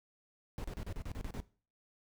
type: noise bursts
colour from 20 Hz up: brown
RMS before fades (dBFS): -40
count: 9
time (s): 0.58-1.401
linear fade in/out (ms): 0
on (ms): 61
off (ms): 34
effects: noise-tail reverb RT60 0.4 s tail -19 dB re dry